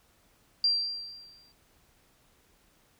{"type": "tone with exponential decay", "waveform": "sine", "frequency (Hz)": 4726, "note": "D8", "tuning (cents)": 10, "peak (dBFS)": -20, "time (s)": [0.64, 1.52], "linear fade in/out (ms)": 2, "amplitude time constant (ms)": 190, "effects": ["pink hiss -65 dBFS RMS until 2.99 s"]}